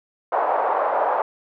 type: band-pass noise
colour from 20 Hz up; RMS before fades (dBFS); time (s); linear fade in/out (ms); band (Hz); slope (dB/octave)
white; -21; 0.32-1.22; 2; 560 to 950; 24
effects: none